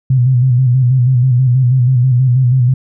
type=tone with vibrato; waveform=sine; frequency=126.6 Hz; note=B2; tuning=43 cents sharp; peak=-7 dBFS; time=0.1-2.74 s; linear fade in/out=5 ms; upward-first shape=square; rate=6.2 Hz; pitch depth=62 cents each way; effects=none